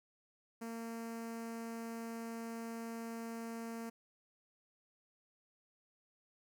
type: tone with notch filter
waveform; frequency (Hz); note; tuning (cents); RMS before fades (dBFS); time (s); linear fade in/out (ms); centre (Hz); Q
sawtooth; 229.1; A#3; -30; -44; 0.61-3.9; 10; 3500; 1.2
effects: none